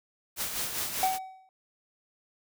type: noise with tremolo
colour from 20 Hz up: white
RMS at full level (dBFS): -31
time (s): 0.36-1.19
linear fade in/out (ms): 50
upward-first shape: sine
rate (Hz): 5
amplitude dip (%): 50
type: tone with exponential decay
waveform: triangle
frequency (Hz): 757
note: F#5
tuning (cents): +39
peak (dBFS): -19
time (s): 1.03-1.49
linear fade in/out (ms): 1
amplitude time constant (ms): 100
effects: none